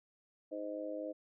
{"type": "harmonic tone", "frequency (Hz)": 103.83, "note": "G#2", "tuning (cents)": 0, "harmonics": [3, 4, 5, 6], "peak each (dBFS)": [-43, -53, -42, -43], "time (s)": [0.51, 1.13], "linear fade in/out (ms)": 20, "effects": []}